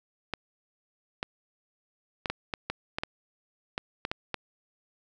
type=clicks; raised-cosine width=0.3 ms; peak=-14 dBFS; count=12; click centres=0.337 / 1.229 / 2.258 / 2.3 / 2.538 / 2.7 / 2.985 / 3.035 / 3.779 / 4.051 / 4.115 / 4.343 s; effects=none